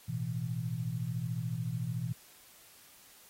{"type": "chord", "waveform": "sine", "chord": "A suspended second", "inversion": "none", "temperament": "just", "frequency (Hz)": [110, 123.75, 165], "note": ["A2", "B2", "E3"], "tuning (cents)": [0, 4, 2], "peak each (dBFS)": [-40, -35, -37], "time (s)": [0.08, 2.13], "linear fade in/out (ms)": 10, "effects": ["white hiss -58 dBFS RMS until 3.29 s", "AAC 48 kbps"]}